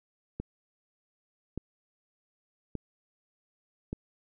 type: click train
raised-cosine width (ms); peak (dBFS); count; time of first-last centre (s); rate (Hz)
3; -21; 4; 0.4-3.929; 0.85
effects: none